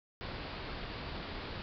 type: low-pass noise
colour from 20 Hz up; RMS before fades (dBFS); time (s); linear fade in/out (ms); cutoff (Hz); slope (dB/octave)
pink; -42; 0.21-1.62; 0; 4900; 96
effects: none